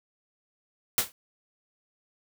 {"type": "noise with exponential decay", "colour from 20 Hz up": "white", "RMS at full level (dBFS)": -19, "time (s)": [0.98, 1.12], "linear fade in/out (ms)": 1, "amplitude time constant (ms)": 29, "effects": []}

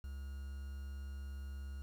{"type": "tone with quantisation", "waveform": "triangle", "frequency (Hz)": 68.6, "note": "C#2", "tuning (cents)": -17, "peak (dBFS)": -40, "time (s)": [0.04, 1.82], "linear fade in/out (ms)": 0, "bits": 10, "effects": []}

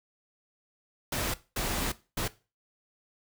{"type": "noise bursts at uneven times", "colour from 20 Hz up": "pink", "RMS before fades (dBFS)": -31, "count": 3, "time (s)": [[1.12, 1.34], [1.56, 1.92], [2.17, 2.28]], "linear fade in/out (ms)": 5, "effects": ["noise-tail reverb RT60 0.3 s tail -17 dB re dry"]}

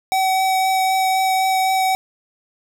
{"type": "tone with vibrato", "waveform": "square", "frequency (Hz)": 759, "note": "F#5", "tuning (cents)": 44, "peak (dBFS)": -16, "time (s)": [0.12, 1.95], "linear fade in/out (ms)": 0, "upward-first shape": "triangle", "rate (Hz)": 3.9, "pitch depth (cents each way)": 10, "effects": []}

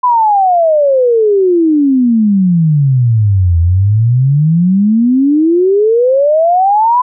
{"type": "exponential two-way sweep", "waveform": "sine", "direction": "down then up", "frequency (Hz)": [1014, 82.41, 1014], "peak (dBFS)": -6, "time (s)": [0.03, 7.02], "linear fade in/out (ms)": 10, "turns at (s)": 3.59, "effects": []}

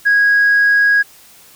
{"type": "tone", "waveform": "sine", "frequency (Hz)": 1650, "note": "G#6", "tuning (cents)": -12, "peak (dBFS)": -7, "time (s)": [0.05, 1.03], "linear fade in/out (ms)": 20, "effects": ["tanh soft clip ceiling -6 dBFS", "white hiss -44 dBFS RMS until 1.55 s"]}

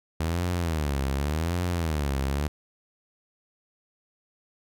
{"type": "tone with vibrato", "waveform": "sawtooth", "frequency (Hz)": 77.5, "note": "D#2", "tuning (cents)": -6, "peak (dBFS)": -21, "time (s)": [0.2, 2.48], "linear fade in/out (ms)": 5, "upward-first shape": "sine", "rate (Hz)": 0.87, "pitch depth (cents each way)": 240, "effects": []}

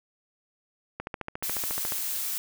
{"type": "click train", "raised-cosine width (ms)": 0.5, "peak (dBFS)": -18, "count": 14, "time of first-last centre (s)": [1, 1.922], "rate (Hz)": 14.1}
{"type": "noise", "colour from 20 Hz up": "blue", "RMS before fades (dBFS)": -31, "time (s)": [1.43, 2.38], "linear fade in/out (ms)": 0}
{"effects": []}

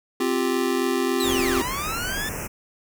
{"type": "chord", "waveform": "square", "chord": "C suspended fourth", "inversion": "none", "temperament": "just", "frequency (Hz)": [261.6, 348.8, 392.4], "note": ["C4", "F4", "G4"], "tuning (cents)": [0, -2, 2], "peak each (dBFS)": -26, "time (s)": [0.2, 1.62], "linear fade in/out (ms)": 5}
{"type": "linear two-way sweep", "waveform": "sawtooth", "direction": "down then up", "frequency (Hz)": [4140, 929, 1777], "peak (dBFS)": -24, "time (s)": [1.2, 2.29], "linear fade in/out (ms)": 2, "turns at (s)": 1.61}
{"type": "band-stop noise", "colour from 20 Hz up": "pink", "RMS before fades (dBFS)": -31, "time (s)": [1.23, 2.48], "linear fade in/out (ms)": 20, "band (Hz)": [2800, 5400], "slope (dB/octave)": 96}
{"effects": []}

